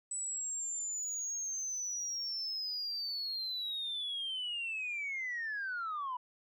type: linear sweep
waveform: sine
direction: down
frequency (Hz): 7970 to 968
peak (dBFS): -34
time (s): 0.11-6.17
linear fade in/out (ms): 5
effects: tanh soft clip ceiling -32 dBFS